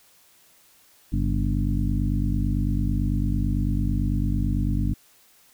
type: harmonic tone with a mistuned harmonic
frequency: 49 Hz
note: G1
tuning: in tune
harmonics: 1 / 2 / 3 / 4 / 5 / 6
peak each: -24 / -27 / -29 / -30 / -31 / -32 dBFS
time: 1.12-4.94 s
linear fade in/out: 10 ms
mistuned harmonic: 3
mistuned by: -110 cents
effects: white hiss -57 dBFS RMS until 5.53 s